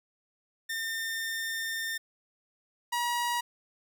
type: tone pair in turn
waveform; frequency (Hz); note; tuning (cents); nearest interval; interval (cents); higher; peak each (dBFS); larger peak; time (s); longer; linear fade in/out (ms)
sawtooth; 1809 / 958.3; A6 / A#5; +48 / +48; major seventh; 1100; first; -28 / -24; second; 0.69-1.98 / 2.92-3.41; first; 10
effects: none